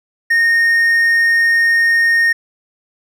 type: tone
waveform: triangle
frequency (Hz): 1846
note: A#6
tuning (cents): -17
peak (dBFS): -8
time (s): 0.3-2.33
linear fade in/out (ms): 10
effects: none